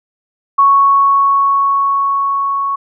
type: tone with level ramp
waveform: sine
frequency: 1108.7 Hz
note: C#6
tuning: in tune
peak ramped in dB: -5 to -14 dBFS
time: 0.58-2.76 s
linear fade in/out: 10 ms
effects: none